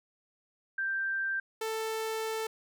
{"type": "tone pair in turn", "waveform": ["sine", "sawtooth"], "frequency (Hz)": [1573, 442.4], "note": ["G6", "A4"], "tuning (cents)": [6, 9], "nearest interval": "octave + minor seventh", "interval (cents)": 2197, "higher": "first", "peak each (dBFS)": [-29, -28], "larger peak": "second", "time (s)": [[0.78, 1.4], [1.61, 2.47]], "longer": "second", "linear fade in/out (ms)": 5, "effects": []}